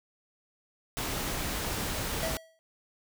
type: noise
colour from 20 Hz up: pink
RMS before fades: -33 dBFS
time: 0.97-2.37 s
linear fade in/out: 0 ms
type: tone with exponential decay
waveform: square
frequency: 649 Hz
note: E5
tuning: 27 cents flat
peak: -30 dBFS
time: 2.23-2.59 s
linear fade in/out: 0 ms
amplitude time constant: 78 ms
effects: none